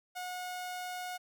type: tone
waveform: sawtooth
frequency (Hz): 726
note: F#5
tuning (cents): -33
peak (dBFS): -34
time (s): 0.15-1.18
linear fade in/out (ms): 20
effects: none